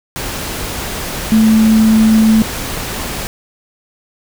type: tone in noise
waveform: sine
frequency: 220 Hz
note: A3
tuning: in tune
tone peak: -6 dBFS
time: 1.32-2.42 s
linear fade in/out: 0 ms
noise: pink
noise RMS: -22 dBFS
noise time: 0.16-3.27 s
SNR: +13 dB
effects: none